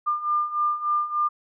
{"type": "beating tone pair", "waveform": "sine", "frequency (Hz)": [1198, 1201.4], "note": ["D6", "D6"], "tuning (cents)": [34, 39], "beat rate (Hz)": 3.4, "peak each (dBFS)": [-27, -23], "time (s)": [0.06, 1.29], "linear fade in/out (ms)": 20, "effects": []}